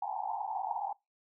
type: band-pass noise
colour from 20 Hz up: pink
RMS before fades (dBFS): -36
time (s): 0.02-0.93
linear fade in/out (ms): 5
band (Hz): 750 to 920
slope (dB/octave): 96
effects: noise-tail reverb RT60 0.2 s tail -23 dB re dry